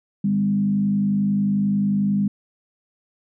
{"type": "tone with frequency modulation", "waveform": "sine", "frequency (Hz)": 200.6, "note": "G3", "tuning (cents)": 40, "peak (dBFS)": -17, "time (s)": [0.24, 2.28], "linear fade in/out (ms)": 5, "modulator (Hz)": 51.2, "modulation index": 0.55, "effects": []}